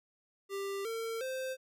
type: tone with pitch steps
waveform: square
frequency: 395.1 / 453.9 / 521.3 Hz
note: G4 / A#4 / C5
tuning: +14 / -46 / -6 cents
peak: -36 dBFS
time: 0.49-1.57 s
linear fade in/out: 50 ms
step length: 360 ms
effects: none